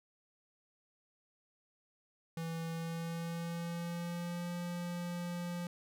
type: tone with pitch glide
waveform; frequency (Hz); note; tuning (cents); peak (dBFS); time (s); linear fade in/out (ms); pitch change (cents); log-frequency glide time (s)
square; 164.81 to 174.61; E3 to F3; 0 to 0; -38; 2.37-5.67; 2; +100; 2.72-4.51
effects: none